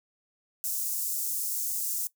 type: high-pass noise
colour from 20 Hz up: white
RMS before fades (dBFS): -31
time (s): 0.64-2.07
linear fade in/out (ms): 0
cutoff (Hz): 6500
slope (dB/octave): 24
effects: noise-tail reverb RT60 0.1 s tail -18 dB re dry